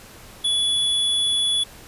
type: tone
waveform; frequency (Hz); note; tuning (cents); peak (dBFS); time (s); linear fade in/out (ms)
square; 3415; G#7; +48; -19; 0.44-1.64; 10
effects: pink hiss -44 dBFS RMS until 1.87 s + resampled to 32000 Hz